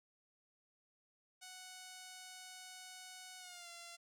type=tone with pitch glide; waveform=5% pulse; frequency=740 to 686.5 Hz; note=F#5 to F5; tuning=0 to -30 cents; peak=-39 dBFS; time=1.41-3.97 s; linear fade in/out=20 ms; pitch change=-130 cents; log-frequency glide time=3.39-3.69 s; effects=none